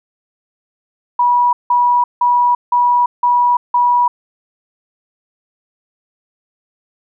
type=tone bursts; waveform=sine; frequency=972 Hz; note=B5; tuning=28 cents flat; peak=-9 dBFS; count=6; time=1.19-4.08 s; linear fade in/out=5 ms; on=340 ms; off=170 ms; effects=none